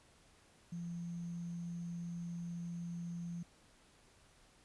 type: tone with sample-and-hold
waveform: sine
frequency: 171.9 Hz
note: F3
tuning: 27 cents flat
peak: -40 dBFS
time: 0.72-3.43 s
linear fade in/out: 5 ms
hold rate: 6300 Hz
effects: pink hiss -66 dBFS RMS until 4.64 s + resampled to 24000 Hz